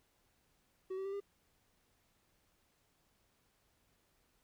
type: tone with pitch steps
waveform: triangle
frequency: 376.8 / 384.7 / 392.8 / 401.1 Hz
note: F#4 / G4 / G4 / G4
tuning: +32 / -33 / +4 / +40 cents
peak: -36 dBFS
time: 0.9-1.204 s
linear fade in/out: 10 ms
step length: 76 ms
effects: pink hiss -75 dBFS RMS until 4.43 s